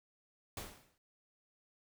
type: noise with exponential decay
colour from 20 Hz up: pink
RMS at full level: -41 dBFS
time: 0.57-0.98 s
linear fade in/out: 2 ms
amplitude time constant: 88 ms
effects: none